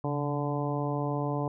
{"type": "harmonic tone with a mistuned harmonic", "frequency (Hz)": 145.5, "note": "D3", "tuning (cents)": -16, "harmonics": [1, 2, 3, 4, 5, 6, 7], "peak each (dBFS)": [-31, -34, -36, -37, -38, -39, -39], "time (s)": [0.04, 1.48], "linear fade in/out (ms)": 2, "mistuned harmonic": 1, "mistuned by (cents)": -63, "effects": []}